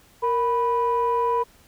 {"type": "tone pair together", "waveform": "sine", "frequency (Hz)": [466.2, 987.8], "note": ["A#4", "B5"], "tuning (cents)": [0, 0], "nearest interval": "octave + minor second", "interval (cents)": 1300, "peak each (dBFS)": [-22, -20], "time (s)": [0.22, 1.44], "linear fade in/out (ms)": 20, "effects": ["tanh soft clip ceiling -14 dBFS", "pink hiss -55 dBFS RMS until 1.67 s"]}